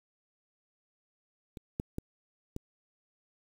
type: clicks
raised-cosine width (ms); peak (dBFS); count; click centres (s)
3; -30 / -19 / -21 / -24; 4; 1.572 / 1.799 / 1.984 / 2.564
effects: 8-bit